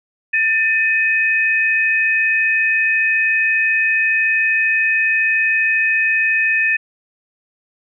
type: tone pair together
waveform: sine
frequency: 1786.4 / 2521 Hz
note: A6 / D#7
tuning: +26 / +22 cents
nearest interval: tritone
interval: 596 cents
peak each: -16 dBFS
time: 0.33-6.77 s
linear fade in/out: 10 ms
effects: none